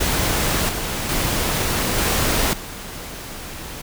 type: noise with level steps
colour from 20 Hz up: pink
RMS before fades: -20 / -25 / -21 / -19 / -33 dBFS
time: 0-3.82 s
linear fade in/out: 10 ms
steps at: 0.69 / 1.09 / 1.98 / 2.53 s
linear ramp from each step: 2 ms
effects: none